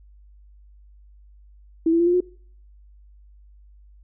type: tone with pitch steps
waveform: sine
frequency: 326.6 / 334.8 / 343.2 / 351.9 / 360.7 Hz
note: E4 / E4 / F4 / F4 / F#4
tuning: -16 / +27 / -30 / +13 / -44 cents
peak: -15 dBFS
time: 1.86-2.205 s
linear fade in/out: 5 ms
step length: 69 ms
effects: noise-tail reverb RT60 0.5 s tail -22 dB re dry + added 50 Hz sine -47 dBFS peak until 4.03 s